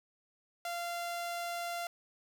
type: tone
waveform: sawtooth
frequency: 691 Hz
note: F5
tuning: 19 cents flat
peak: -32 dBFS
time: 0.65-1.87 s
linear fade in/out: 2 ms
effects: none